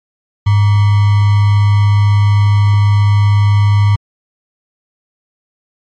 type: tone with sample-and-hold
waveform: sine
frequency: 102.2 Hz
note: G#2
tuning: 27 cents flat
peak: -6 dBFS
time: 0.46-3.96 s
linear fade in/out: 10 ms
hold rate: 1050 Hz
effects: low-pass 4000 Hz 12 dB/octave + MP3 48 kbps